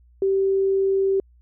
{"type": "tone", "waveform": "sine", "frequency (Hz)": 388, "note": "G4", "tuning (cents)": -18, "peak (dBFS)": -17, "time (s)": [0.22, 1.2], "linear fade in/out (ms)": 2, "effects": ["added 60 Hz sine -51 dBFS peak until 1.41 s"]}